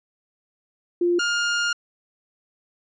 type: tone pair in turn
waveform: sine / sawtooth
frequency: 349.2 / 1413.4 Hz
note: F4 / F6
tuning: 0 / +20 cents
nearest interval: 2 octaves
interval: 2420 cents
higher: second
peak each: -17 dBFS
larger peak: neither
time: 1.01-1.19 / 1.19-1.73 s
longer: second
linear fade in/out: 5 ms
effects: resampled to 16000 Hz